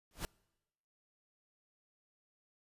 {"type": "noise with exponential growth", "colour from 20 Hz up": "pink", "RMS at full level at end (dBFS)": -35, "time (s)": [0.11, 0.25], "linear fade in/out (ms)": 0, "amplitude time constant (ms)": 30, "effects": ["noise-tail reverb RT60 1.0 s tail -26 dB re dry", "resampled to 32000 Hz"]}